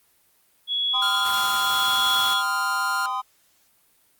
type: tone with tremolo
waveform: sine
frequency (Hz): 3362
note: G#7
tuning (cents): +20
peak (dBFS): -20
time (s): 0.67-2.43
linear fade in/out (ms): 50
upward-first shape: triangle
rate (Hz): 0.87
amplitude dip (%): 55
type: chord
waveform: triangle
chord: C minor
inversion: second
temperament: equal with one note detuned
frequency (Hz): 784 / 1022 / 1244.5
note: G5 / C6 / Eb6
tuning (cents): 0 / -41 / 0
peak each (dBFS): -30 / -25 / -28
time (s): 0.93-3.22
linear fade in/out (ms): 20
type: tone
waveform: 45% pulse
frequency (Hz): 1400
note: F6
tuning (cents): +4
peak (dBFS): -25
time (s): 1.02-3.06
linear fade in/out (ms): 2
type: noise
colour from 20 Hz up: white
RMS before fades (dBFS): -33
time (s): 1.25-2.34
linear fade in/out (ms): 2
effects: white hiss -62 dBFS RMS until 4.19 s + Opus 32 kbps